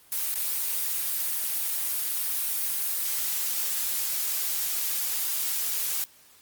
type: noise with dropouts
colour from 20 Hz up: blue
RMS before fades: -28 dBFS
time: 0.12-6.04 s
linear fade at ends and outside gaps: 1 ms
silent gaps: 0.343-0.355 s
effects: white hiss -56 dBFS RMS until 6.41 s + Opus 32 kbps